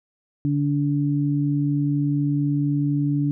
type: tone pair together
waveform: sine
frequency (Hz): 144.2 / 288.4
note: D3 / D4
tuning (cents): -31 / -31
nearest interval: octave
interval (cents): 1200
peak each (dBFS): -21 / -22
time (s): 0.45-3.31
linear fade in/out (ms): 0
effects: none